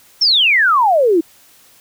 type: exponential sweep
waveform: sine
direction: down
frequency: 5600 to 311.1 Hz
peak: -9 dBFS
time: 0.21-1.21 s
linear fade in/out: 10 ms
effects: white hiss -48 dBFS RMS until 1.8 s